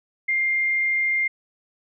sine tone, 2109 Hz, C7, 13 cents sharp, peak -19 dBFS, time 0.28-1.28 s, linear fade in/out 10 ms, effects none

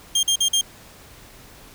25% pulse tone bursts, 3201 Hz, G7, 36 cents sharp, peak -13 dBFS, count 4, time 0.15-0.612 s, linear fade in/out 5 ms, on 81 ms, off 46 ms, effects pink hiss -46 dBFS RMS until 1.74 s

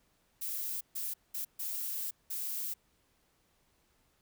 violet noise bursts at uneven times, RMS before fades -37 dBFS, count 5, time 0.41-0.81 / 0.95-1.14 / 1.34-1.45 / 1.59-2.11 / 2.3-2.74 s, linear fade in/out 10 ms, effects pink hiss -72 dBFS RMS until 4.21 s

